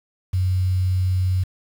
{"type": "tone with quantisation", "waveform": "sine", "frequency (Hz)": 92.5, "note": "F#2", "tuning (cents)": 0, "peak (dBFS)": -17, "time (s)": [0.33, 1.44], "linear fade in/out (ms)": 10, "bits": 7, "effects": []}